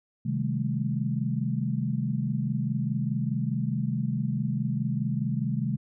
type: chord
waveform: sine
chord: A half-diminished seventh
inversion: first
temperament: equal with one note detuned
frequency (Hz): 130.81 / 155.56 / 196 / 215.5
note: C3 / Eb3 / G3 / A3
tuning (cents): 0 / 0 / 0 / -36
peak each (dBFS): -29 / -31 / -33 / -31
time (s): 0.25-5.77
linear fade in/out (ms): 10
effects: none

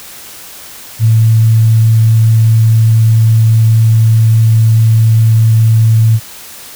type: tone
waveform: sine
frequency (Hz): 111.9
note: A2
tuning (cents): +30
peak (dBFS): -4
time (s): 0.99-6.2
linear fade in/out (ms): 50
effects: white hiss -31 dBFS RMS until 6.75 s

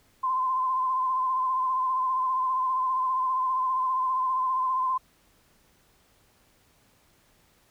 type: tone with vibrato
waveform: sine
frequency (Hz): 1033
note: C6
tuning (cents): -22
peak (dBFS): -23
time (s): 0.23-4.98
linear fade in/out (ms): 10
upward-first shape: sine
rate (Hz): 15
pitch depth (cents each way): 37
effects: pink hiss -63 dBFS RMS until 7.7 s

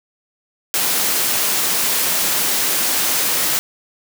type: high-pass noise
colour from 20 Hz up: white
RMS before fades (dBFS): -18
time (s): 0.74-3.59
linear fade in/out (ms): 0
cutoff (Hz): 150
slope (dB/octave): 12
effects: none

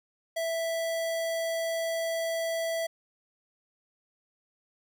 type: tone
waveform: square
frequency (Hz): 659.3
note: E5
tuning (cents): 0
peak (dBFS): -29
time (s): 0.36-2.87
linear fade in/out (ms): 10
effects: none

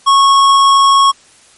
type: tone with tanh clipping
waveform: sine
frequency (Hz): 1100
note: C#6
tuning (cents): -14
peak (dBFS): -7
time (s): 0.06-1.12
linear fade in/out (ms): 20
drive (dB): 16
effects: white hiss -45 dBFS RMS until 1.57 s + MP3 48 kbps

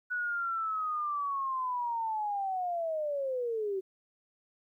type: linear sweep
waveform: sine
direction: down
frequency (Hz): 1480 to 372.7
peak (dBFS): -30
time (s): 0.1-3.81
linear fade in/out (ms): 20
effects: 12-bit

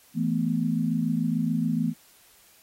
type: chord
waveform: sine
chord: E suspended fourth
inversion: none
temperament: equal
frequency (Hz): 164.81 / 220 / 246.9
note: E3 / A3 / B3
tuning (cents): 0 / 0 / 0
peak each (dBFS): -27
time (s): 0.14-1.94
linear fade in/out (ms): 50
effects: white hiss -57 dBFS RMS until 2.62 s + AAC 48 kbps

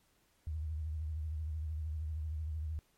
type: tone with vibrato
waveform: sine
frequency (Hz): 77.78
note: D#2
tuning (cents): 0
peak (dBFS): -35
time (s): 0.47-2.79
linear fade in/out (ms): 0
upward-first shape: triangle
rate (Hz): 13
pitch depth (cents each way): 96
effects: pink hiss -72 dBFS RMS until 2.97 s + MP3 64 kbps

